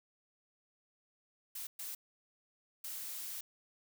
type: noise bursts at uneven times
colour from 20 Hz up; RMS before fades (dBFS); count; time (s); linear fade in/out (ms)
blue; -43; 3; 1.55-1.67 / 1.79-1.95 / 2.84-3.41; 5
effects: none